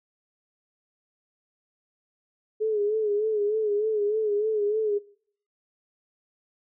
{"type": "tone with vibrato", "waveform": "sine", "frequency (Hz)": 423.9, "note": "G#4", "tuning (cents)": 35, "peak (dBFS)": -22, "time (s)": [2.6, 4.99], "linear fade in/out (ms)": 20, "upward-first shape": "sine", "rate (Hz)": 3.3, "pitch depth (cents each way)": 66, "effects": ["noise-tail reverb RT60 0.6 s tail -22 dB re dry"]}